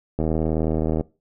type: click train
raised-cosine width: 2 ms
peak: -10 dBFS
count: 66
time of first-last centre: 0.19-1.01 s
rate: 79.3 Hz
effects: noise-tail reverb RT60 0.3 s tail -21 dB re dry